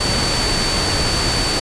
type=tone in noise; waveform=sine; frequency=4537 Hz; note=C#8; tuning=39 cents sharp; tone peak=-21 dBFS; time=0-1.6 s; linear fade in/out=10 ms; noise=pink; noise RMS=-19 dBFS; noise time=0-1.6 s; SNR=-5 dB; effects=resampled to 22050 Hz